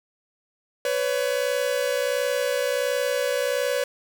45% pulse tone pair together, 501 / 562.4 Hz, B4 / C#5, +25 / +25 cents, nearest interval major second, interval 200 cents, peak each -25 dBFS, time 0.85-3.84 s, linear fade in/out 2 ms, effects none

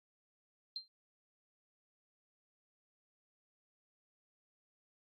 sine tone with exponential decay, 4158 Hz, C8, 12 cents flat, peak -35 dBFS, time 0.76-0.88 s, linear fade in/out 1 ms, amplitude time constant 26 ms, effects Opus 48 kbps

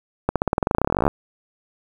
accelerating click train, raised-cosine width 1 ms, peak -4 dBFS, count 25, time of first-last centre 0.29-1.079 s, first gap 67 ms, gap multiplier 0.93, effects 7-bit

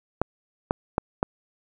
clicks, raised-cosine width 1 ms, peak -7 dBFS, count 4, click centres 0.216 / 0.709 / 0.981 / 1.229 s, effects none

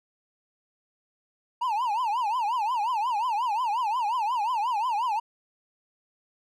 triangle tone with vibrato, 915 Hz, A#5, 32 cents flat, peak -22 dBFS, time 1.61-5.2 s, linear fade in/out 10 ms, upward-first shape triangle, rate 5.6 Hz, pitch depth 240 cents each way, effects none

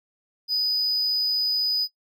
triangle tone, 4978 Hz, D#8, in tune, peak -18 dBFS, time 0.48-1.88 s, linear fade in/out 50 ms, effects noise-tail reverb RT60 0.1 s tail -21 dB re dry + tanh soft clip ceiling -17 dBFS

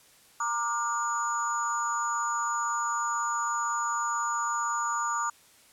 sine tone cluster, 929 / 1184 / 1426 / 6890 Hz, A#5 / D6 / F6 / A8, -6 / +14 / +36 / -37 cents, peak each -33 / -29 / -35 / -35 dBFS, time 0.4-5.3 s, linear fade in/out 5 ms, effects white hiss -58 dBFS RMS until 5.72 s + low-pass 12000 Hz 12 dB/octave

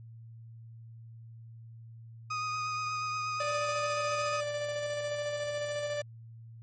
35% pulse tone with vibrato, 1244.5 Hz, D#6, in tune, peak -30 dBFS, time 2.3-4.41 s, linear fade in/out 10 ms, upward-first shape triangle, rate 8.4 Hz, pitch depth 17 cents each way
45% pulse tone with tremolo, 587.3 Hz, D5, in tune, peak -31 dBFS, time 3.4-6.02 s, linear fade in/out 5 ms, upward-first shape square, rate 14 Hz, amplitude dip 25%
effects added 114 Hz sine -46 dBFS peak until 6.62 s + MP3 32 kbps

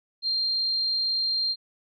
sine tone, 4186 Hz, C8, in tune, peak -23 dBFS, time 0.22-1.56 s, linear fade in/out 50 ms, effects none

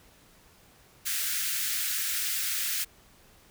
white high-pass noise, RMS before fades -30 dBFS, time 1.05-2.85 s, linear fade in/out 20 ms, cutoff 1400 Hz, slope 48 dB/octave, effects pink hiss -58 dBFS RMS until 3.5 s

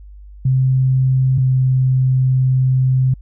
sine tone pair in turn, 130.81 / 129.91 Hz, C3 / C3, 0 / -12 cents, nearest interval unison, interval 12 cents, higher first, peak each -11 dBFS, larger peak neither, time 0.45-1.38 / 1.38-3.14 s, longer second, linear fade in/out 5 ms, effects added 50 Hz sine -35 dBFS peak until 3.21 s

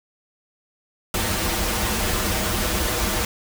pink noise with comb filter, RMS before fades -23 dBFS, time 1.14-3.25 s, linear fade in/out 2 ms, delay 7.2 ms, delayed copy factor -1, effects none

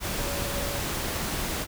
sine tone in noise, 566 Hz, C#5, 36 cents sharp, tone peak -36 dBFS, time 0.16-0.82 s, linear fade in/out 50 ms, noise pink, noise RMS -30 dBFS, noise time 0-1.67 s, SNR -9 dB, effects none

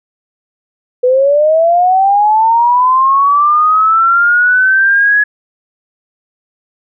sine linear sweep, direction up, 491.5 to 1690 Hz, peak -6 dBFS, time 1.03-5.24 s, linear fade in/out 10 ms, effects none

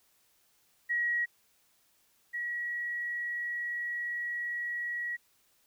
sine tone pair in turn, 1907 / 1917.2 Hz, A#6 / A#6, +39 / +48 cents, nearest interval unison, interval 9 cents, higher second, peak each -27 / -32 dBFS, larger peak first, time 0.89-1.26 / 2.33-5.17 s, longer second, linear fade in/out 20 ms, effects white hiss -69 dBFS RMS until 5.66 s

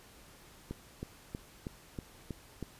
click train, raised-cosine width 3 ms, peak -25 dBFS, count 7, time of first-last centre 0.71-2.627 s, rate 3.13 Hz, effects pink hiss -57 dBFS RMS until 2.79 s + resampled to 32000 Hz

